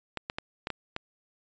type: clicks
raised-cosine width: 0.3 ms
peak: -16 dBFS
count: 6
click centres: 0.173 / 0.299 / 0.385 / 0.671 / 0.703 / 0.964 s
effects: resampled to 16000 Hz